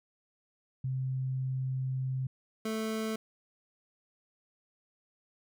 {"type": "tone pair in turn", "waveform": ["sine", "25% pulse"], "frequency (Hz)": [130.81, 220], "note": ["C3", "A3"], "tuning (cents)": [0, 0], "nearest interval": "major sixth", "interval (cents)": 900, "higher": "second", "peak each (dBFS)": [-30, -28], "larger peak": "second", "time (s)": [[0.84, 2.27], [2.65, 3.16]], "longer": "first", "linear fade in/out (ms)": 5, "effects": []}